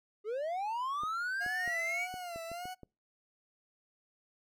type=linear sweep; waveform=triangle; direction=up; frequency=400.2 to 2314 Hz; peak=-31 dBFS; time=0.24-2.08 s; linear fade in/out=50 ms
type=clicks; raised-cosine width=2 ms; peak=-34 dBFS; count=8; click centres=1.035 / 1.463 / 1.677 / 2.141 / 2.36 / 2.516 / 2.655 / 2.833 s
type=tone with vibrato; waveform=40% pulse; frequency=698.5 Hz; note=F5; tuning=in tune; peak=-39 dBFS; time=1.4-2.75 s; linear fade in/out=20 ms; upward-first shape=sine; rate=1.7 Hz; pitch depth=98 cents each way
effects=noise-tail reverb RT60 0.3 s tail -26 dB re dry